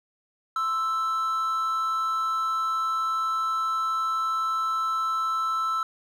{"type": "tone pair together", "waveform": "triangle", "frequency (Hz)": [1048, 1320.4], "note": ["C6", "E6"], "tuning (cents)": [2, 2], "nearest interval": "major third", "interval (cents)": 400, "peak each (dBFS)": [-34, -22], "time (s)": [0.56, 5.83], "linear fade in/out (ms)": 2, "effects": []}